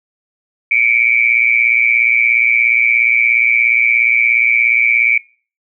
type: tone with amplitude modulation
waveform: sine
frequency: 2300 Hz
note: D7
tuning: 37 cents flat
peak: -5 dBFS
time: 0.71-5.18 s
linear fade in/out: 5 ms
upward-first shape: sine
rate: 117 Hz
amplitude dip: 95%
effects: noise-tail reverb RT60 0.4 s tail -23 dB re dry